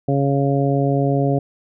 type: harmonic tone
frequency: 139.1 Hz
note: C#3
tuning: 6 cents sharp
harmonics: 1 / 2 / 3 / 4 / 5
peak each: -18 / -21 / -23 / -24 / -25 dBFS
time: 0.08-1.39 s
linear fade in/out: 5 ms
effects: none